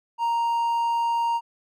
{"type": "tone", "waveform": "triangle", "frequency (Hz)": 932.3, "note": "A#5", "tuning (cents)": 0, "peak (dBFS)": -19, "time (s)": [0.18, 1.41], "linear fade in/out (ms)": 50, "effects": []}